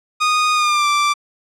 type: tone with pitch glide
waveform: sawtooth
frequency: 1236 to 1173.4 Hz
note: D#6 to D6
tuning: -12 to -2 cents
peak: -10 dBFS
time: 0.2-1.14 s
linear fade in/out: 20 ms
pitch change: -90 cents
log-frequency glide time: 0.54-0.87 s
effects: low-pass 7000 Hz 12 dB/octave